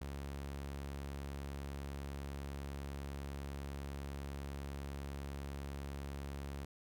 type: tone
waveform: sawtooth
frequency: 70 Hz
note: C#2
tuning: 18 cents sharp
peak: -38 dBFS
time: 0.01-6.65 s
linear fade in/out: 5 ms
effects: none